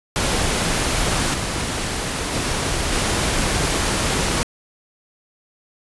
pink noise with level steps, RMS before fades -20 / -24 / -22 / -20 dBFS, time 0.16-4.43 s, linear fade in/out 0 ms, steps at 1.34 / 2.33 / 2.92 s, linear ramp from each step 2 ms, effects resampled to 24000 Hz

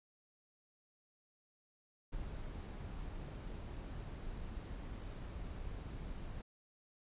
brown noise, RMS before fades -45 dBFS, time 2.12-6.42 s, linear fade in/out 10 ms, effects resampled to 8000 Hz

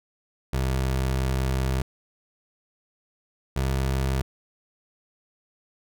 25% pulse tone pair in turn, 65.41 / 66.36 Hz, C2 / C2, 0 / +25 cents, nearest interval unison, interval 25 cents, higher second, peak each -19 dBFS, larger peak neither, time 0.53-1.82 / 3.56-4.22 s, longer first, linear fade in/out 5 ms, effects none

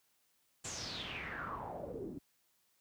pink noise with low-pass filter sweep, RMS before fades -43 dBFS, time 0.64-2.19 s, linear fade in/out 10 ms, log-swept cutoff 7800 to 270 Hz, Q 6.1, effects white hiss -75 dBFS RMS until 2.8 s + high-pass 60 Hz 12 dB/octave

